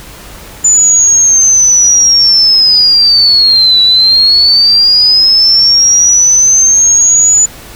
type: linear two-way sweep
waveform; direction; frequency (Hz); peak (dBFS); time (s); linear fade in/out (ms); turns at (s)
sine; down then up; 7040 to 3925 to 6990; -3; 0.64-7.46; 10; 3.82
effects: added 50 Hz sine -37 dBFS peak until 7.75 s + pink hiss -31 dBFS RMS until 7.75 s